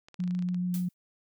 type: clicks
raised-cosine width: 0.2 ms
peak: -32 dBFS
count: 11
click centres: 0.085 / 0.143 / 0.203 / 0.239 / 0.277 / 0.309 / 0.35 / 0.391 / 0.424 / 0.488 / 0.545 s
type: tone with vibrato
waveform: sine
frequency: 179.4 Hz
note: F3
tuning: 47 cents sharp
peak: -27 dBFS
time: 0.19-0.89 s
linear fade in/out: 10 ms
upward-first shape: sine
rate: 7 Hz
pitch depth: 10 cents each way
type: noise with exponential decay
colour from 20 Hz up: blue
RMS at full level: -38 dBFS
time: 0.74-0.94 s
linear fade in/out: 1 ms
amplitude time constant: 42 ms
effects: none